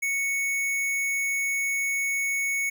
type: tone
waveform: square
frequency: 2217 Hz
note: C#7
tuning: in tune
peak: -25 dBFS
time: 0.02-2.7 s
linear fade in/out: 10 ms
effects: none